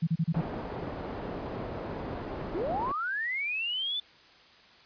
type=tone bursts; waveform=sine; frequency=163.6 Hz; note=E3; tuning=13 cents flat; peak=-23 dBFS; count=5; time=0.02-0.412 s; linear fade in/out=10 ms; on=52 ms; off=33 ms
type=low-pass noise; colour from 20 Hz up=white; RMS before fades=-37 dBFS; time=0.34-2.92 s; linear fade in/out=5 ms; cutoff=620 Hz; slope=12 dB/octave
type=linear sweep; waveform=sine; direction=up; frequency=295.2 to 3549 Hz; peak=-29 dBFS; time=2.54-4 s; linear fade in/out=5 ms
effects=white hiss -56 dBFS RMS until 4.85 s + resampled to 11025 Hz